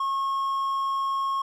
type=tone; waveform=triangle; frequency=1088 Hz; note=C#6; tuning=33 cents flat; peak=-22 dBFS; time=0-1.42 s; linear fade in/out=5 ms; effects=none